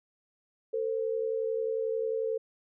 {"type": "tone pair together", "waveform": "sine", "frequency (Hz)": [448.8, 520], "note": ["A4", "C5"], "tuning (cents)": [34, -11], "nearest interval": "minor third", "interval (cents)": 255, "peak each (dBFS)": [-29, -34], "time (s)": [0.73, 2.38], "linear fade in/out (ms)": 10, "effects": []}